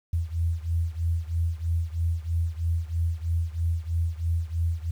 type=beating tone pair; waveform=sine; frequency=82.41 / 85.51 Hz; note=E2 / F2; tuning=0 / -36 cents; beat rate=3.1 Hz; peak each=-26 / -28 dBFS; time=0.13-4.91 s; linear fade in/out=5 ms; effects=9-bit